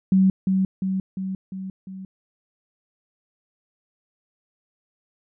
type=tone with echo; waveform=sine; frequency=190 Hz; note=F#3; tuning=46 cents sharp; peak=-13 dBFS; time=0.12-0.3 s; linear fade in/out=2 ms; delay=350 ms; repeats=5; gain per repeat=-4 dB; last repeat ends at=2.05 s; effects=none